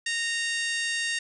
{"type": "harmonic tone", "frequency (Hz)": 926, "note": "A#5", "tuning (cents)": -12, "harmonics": [2, 3, 4, 5, 6, 7, 8, 9, 10], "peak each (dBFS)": [-29, -33, -35, -37, -39, -40, -41, -42, -43], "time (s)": [0.06, 1.19], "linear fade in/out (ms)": 5, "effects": []}